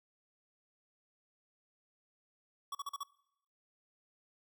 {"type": "tone bursts", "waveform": "square", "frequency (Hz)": 1126, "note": "C#6", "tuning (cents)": 27, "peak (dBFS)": -38, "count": 5, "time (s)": [2.72, 3.034], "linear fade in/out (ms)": 5, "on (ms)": 30, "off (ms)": 41, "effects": ["noise-tail reverb RT60 0.8 s tail -22 dB re dry"]}